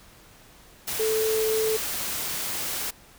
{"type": "tone in noise", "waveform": "sine", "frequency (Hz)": 438.4, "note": "A4", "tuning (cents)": -6, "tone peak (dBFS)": -22, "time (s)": [0.99, 1.77], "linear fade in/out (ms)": 10, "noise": "white", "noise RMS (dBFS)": -30, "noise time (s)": [0.87, 2.91], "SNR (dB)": 5, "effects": ["pink hiss -52 dBFS RMS until 3.18 s"]}